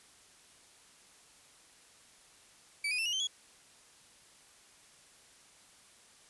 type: tone with pitch steps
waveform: 35% pulse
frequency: 2300 / 2479 / 2673 / 2881 / 3106 / 3348 Hz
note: D7 / D#7 / E7 / F#7 / G7 / G#7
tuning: -37 / -7 / +23 / -47 / -17 / +13 cents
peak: -29 dBFS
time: 2.84-3.272 s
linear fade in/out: 5 ms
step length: 72 ms
effects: white hiss -60 dBFS RMS until 6.29 s + resampled to 24000 Hz